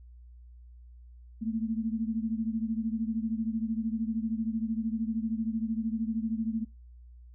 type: beating tone pair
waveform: sine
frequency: 220 / 233 Hz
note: A3 / A#3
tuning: 0 / -1 cents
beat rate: 13 Hz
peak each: -30 / -33 dBFS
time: 1.41-6.65 s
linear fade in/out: 20 ms
effects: noise-tail reverb RT60 0.2 s tail -24 dB re dry + added 60 Hz sine -48 dBFS peak until 7.34 s